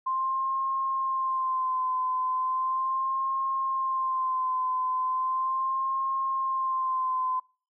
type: tone with vibrato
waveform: sine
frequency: 1046.5 Hz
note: C6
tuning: in tune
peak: -25 dBFS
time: 0.06-7.4 s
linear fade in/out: 10 ms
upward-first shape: sine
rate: 0.37 Hz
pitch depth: 37 cents each way
effects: noise-tail reverb RT60 0.4 s tail -26 dB re dry